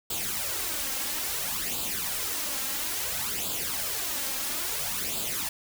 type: noise with flanger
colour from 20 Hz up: white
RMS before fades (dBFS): -31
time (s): 0.1-5.49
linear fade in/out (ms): 5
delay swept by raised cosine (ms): 0.25 to 3.75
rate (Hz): 0.59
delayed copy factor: +0.65
effects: none